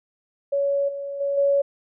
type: tone with level steps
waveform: sine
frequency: 561 Hz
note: C#5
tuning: 21 cents sharp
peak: -19 / -28 / -21 / -16 dBFS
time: 0.52-1.62 s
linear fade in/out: 10 ms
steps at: 0.88 / 1.2 / 1.37 s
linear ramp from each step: 10 ms
effects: none